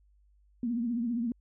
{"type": "tone with vibrato", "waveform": "sine", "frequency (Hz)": 236, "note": "A#3", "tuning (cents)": 22, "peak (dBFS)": -28, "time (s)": [0.63, 1.32], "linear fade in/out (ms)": 2, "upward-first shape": "triangle", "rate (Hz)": 15, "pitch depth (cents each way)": 110, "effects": ["added 50 Hz sine -61 dBFS peak until 1.4 s"]}